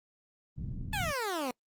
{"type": "low-pass noise", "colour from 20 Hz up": "white", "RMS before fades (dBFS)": -38, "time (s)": [0.56, 1.13], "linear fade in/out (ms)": 20, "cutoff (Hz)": 180, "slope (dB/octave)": 24}
{"type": "exponential sweep", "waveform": "15% pulse", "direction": "down", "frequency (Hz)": [880, 240.2], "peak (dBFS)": -25, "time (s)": [0.93, 1.51], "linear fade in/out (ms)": 2}
{"effects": ["noise-tail reverb RT60 0.1 s tail -25 dB re dry", "Opus 24 kbps"]}